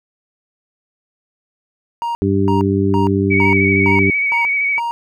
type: tone bursts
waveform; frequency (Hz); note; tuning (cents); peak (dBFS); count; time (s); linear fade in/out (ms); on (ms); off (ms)
triangle; 938; A#5; +11; -16; 7; 2.02-4.91; 0; 130; 330
type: harmonic tone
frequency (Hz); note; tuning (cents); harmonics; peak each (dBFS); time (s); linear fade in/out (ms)
98; G2; 0; 1 / 2 / 3 / 4; -18 / -18 / -18 / -18; 2.22-4.1; 0
type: tone with vibrato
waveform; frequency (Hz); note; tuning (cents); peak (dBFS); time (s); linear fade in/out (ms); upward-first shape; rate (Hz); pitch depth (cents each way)
sine; 2257; C#7; +31; -14; 3.3-4.8; 20; square; 13; 24
effects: none

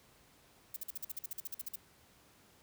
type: noise bursts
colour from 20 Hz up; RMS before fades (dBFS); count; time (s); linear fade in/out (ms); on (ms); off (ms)
violet; -40; 15; 0.74-1.758; 5; 24; 47
effects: pink hiss -64 dBFS RMS until 2.62 s + high-pass 60 Hz 12 dB/octave

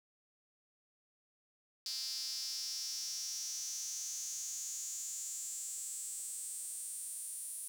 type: tone with high-pass filter sweep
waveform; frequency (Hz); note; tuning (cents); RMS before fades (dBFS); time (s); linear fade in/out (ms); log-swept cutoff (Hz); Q
sawtooth; 261.6; C4; 0; -42; 1.86-7.68; 2; 4800 to 9600; 6.7
effects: none

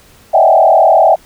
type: tone with frequency modulation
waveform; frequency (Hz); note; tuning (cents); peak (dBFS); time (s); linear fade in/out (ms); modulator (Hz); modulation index
sine; 708; F5; +23; -4; 0.33-1.16; 20; 39.8; 2.7
effects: pink hiss -44 dBFS RMS until 1.25 s

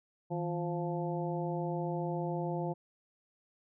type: harmonic tone with a mistuned harmonic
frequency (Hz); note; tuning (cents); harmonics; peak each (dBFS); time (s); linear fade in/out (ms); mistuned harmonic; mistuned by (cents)
174.61; F3; 0; 1 / 2 / 3 / 4 / 5; -35 / -38 / -40 / -41 / -42; 0.3-2.74; 20; 1; -140
effects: none

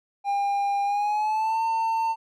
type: tone with pitch glide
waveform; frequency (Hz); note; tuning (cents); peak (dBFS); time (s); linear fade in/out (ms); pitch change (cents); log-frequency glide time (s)
triangle; 803 to 901.3; G5 to A5; +41 to +41; -20; 0.24-2.16; 50; +200; 0.84-1.6
effects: none

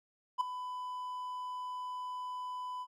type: tone with ADSR envelope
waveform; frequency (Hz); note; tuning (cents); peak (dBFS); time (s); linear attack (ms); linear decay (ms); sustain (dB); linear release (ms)
triangle; 1000; B5; +21; -23; 0.38-2.87; 27; 8; -13; 54
effects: none

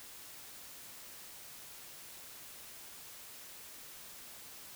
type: silence
effects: white hiss -51 dBFS RMS until 4.75 s

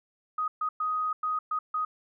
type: tone bursts at uneven times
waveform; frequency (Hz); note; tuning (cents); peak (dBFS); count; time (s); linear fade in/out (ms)
sine; 1251; D#6; +9; -26; 6; 0.38-0.48 / 0.61-0.69 / 0.8-1.13 / 1.23-1.39 / 1.51-1.59 / 1.74-1.85; 5
effects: none

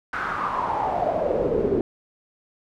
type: noise with band-pass filter sweep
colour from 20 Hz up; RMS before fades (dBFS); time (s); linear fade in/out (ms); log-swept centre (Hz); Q
brown; -24; 0.13-1.81; 2; 1500 to 360; 5.8
effects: none

